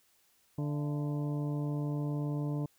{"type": "harmonic tone with a mistuned harmonic", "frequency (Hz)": 146.83, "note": "D3", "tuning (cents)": 0, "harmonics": [1, 2, 3, 4, 5, 6, 7], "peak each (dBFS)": [-32, -37, -45, -47, -51, -52, -54], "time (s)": [0.58, 2.66], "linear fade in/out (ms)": 5, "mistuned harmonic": 5, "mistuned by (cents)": -120, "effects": ["white hiss -69 dBFS RMS until 2.78 s"]}